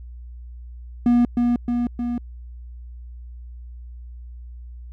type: tone with echo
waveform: triangle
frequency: 240.7 Hz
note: B3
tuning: 44 cents flat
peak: -11 dBFS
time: 1.06-1.25 s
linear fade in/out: 2 ms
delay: 310 ms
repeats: 3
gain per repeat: -3 dB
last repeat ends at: 2.18 s
effects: added 60 Hz sine -35 dBFS peak until 4.92 s